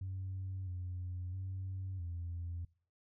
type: tone with pitch steps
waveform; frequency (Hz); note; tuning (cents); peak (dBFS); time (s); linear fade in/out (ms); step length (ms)
sine; 94.6 / 90.1 / 94.6 / 85.9; F#2 / F#2 / F#2 / F2; +39 / -45 / +39 / -28; -37; 0.01-2.65; 5; 660
effects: noise-tail reverb RT60 0.5 s tail -24 dB re dry + tanh soft clip ceiling -35 dBFS